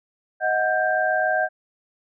sine tone cluster, 629 / 736 / 1581 Hz, D#5 / F#5 / G6, +19 / -9 / +14 cents, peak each -23 dBFS, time 0.4-1.49 s, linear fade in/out 50 ms, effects none

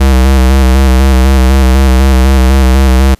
square tone with vibrato, 65.41 Hz, C2, in tune, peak -4 dBFS, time 0-3.15 s, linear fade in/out 10 ms, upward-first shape square, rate 4 Hz, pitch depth 40 cents each way, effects pink hiss -46 dBFS RMS until 3.19 s + resampled to 32000 Hz

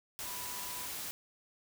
sine tone in noise, 987.8 Hz, B5, in tune, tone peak -48 dBFS, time 0.25-0.86 s, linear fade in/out 0 ms, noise white, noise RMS -41 dBFS, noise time 0.19-1.11 s, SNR -10 dB, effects none

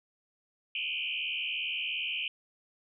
sine tone with frequency modulation, 2740 Hz, F7, 34 cents flat, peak -31 dBFS, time 0.75-2.28 s, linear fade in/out 2 ms, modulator 77.2 Hz, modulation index 4.7, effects none

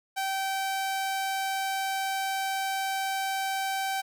sawtooth tone, 774 Hz, G5, 22 cents flat, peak -24 dBFS, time 0.16-4.02 s, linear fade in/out 20 ms, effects none

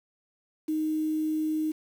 sine tone with quantisation, 311.1 Hz, D#4, in tune, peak -25 dBFS, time 0.68-1.72 s, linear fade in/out 10 ms, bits 8, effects none

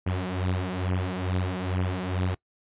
sawtooth beating tone pair, 90.9 / 93.2 Hz, F#2 / F#2, -30 / +13 cents, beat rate 2.3 Hz, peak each -25 dBFS, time 0.06-2.35 s, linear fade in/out 10 ms, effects noise-tail reverb RT60 0.1 s tail -23 dB re dry + resampled to 8000 Hz

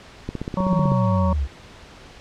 click train, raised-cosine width 3 ms, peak -14 dBFS, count 11, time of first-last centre 0.29-0.919 s, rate 15.9 Hz
harmonic tone, 186.3 Hz, F#3, 12 cents sharp, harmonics 1 / 3 / 5 / 6, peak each -21 / -26 / -28 / -29 dBFS, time 0.57-1.33 s, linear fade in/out 2 ms
sine exponential sweep, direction down, 185 to 63.9 Hz, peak -19 dBFS, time 0.67-1.48 s, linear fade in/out 50 ms
effects pink hiss -44 dBFS RMS until 2.2 s + low-pass 5000 Hz 12 dB/octave

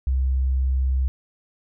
sine tone, 65.41 Hz, C2, in tune, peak -18 dBFS, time 0.07-1.08 s, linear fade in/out 0 ms, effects none

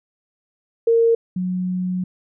sine tone pair in turn, 460.3 / 182.67 Hz, A#4 / F#3, -22 / -22 cents, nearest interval octave + major third, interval 1600 cents, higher first, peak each -12 / -20 dBFS, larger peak first, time 0.87-1.15 / 1.36-2.04 s, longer second, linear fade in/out 5 ms, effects none

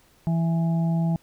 harmonic tone, 165.7 Hz, E3, 9 cents sharp, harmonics 1 / 2 / 4 / 5, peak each -20 / -38 / -36 / -38 dBFS, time 0.27-1.16 s, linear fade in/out 0 ms, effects pink hiss -59 dBFS RMS until 1.22 s

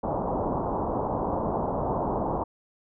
white low-pass noise, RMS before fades -28 dBFS, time 0.03-2.44 s, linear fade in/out 10 ms, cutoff 1000 Hz, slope 48 dB/octave, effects none

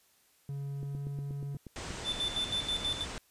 triangle tone with pitch glide, 140 to 141.06 Hz, C#3 to C#3, +18 to +31 cents, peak -33 dBFS, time 0.49-1.57 s, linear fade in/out 2 ms, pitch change +13 cents, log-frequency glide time 0.83-1.02 s
click train, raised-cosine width 3 ms, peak -31 dBFS, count 10, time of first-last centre 0.83-1.907 s, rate 8.36 Hz
pink low-pass noise, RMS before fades -41 dBFS, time 1.76-3.18 s, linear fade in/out 0 ms, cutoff 9000 Hz, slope 96 dB/octave
triangle tone with tremolo, 3526 Hz, A7, 3 cents sharp, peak -28 dBFS, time 2.04-3.06 s, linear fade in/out 50 ms, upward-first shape square, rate 6.2 Hz, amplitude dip 70%
effects white hiss -67 dBFS RMS until 3.3 s + resampled to 32000 Hz

